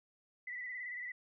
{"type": "tone with vibrato", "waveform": "sine", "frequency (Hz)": 1980, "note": "B6", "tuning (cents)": 4, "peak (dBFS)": -40, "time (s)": [0.47, 1.12], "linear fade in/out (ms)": 5, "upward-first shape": "square", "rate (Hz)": 18, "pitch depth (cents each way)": 36, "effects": []}